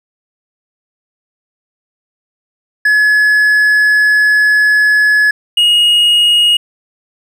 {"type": "tone pair in turn", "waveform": "triangle", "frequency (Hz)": [1700, 2876], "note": ["G#6", "F#7"], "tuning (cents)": [40, -50], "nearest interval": "major sixth", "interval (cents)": 910, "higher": "second", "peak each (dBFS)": -5, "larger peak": "neither", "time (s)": [[2.85, 5.31], [5.57, 6.57]], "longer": "first", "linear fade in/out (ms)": 5, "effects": []}